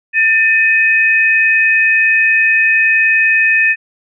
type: tone pair together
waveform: sine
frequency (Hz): 1790.3 / 2521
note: A6 / D#7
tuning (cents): +30 / +22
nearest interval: tritone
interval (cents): 592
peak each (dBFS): -11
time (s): 0.13-3.76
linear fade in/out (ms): 50
effects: none